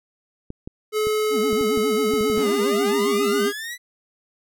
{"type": "clicks", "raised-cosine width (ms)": 3, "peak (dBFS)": -20, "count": 10, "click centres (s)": [0.504, 0.675, 1.07, 1.529, 1.611, 1.775, 2.137, 2.21, 2.3, 2.377]}
{"type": "tone with pitch glide", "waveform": "square", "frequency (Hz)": [428.6, 406.2], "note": ["A4", "G#4"], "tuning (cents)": [-45, -38], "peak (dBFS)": -20, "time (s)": [0.92, 3.53], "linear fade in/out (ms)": 50, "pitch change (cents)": -93, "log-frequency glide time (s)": [2.41, 2.47]}
{"type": "tone with vibrato", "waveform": "triangle", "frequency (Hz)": 241.7, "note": "B3", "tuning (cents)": -37, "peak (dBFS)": -22, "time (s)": [1.3, 3.52], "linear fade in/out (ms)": 50, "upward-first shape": "sine", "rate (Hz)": 7.4, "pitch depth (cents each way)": 290}
{"type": "linear sweep", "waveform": "sawtooth", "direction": "up", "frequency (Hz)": [103.8, 2000], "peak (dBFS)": -26, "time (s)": [2.34, 3.78], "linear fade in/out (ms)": 50}
{"effects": []}